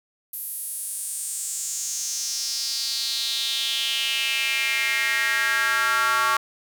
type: tone with high-pass filter sweep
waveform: square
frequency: 125 Hz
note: B2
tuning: 21 cents sharp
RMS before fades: -25 dBFS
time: 0.33-6.37 s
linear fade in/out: 2 ms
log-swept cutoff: 12000 to 1200 Hz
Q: 4.3
effects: none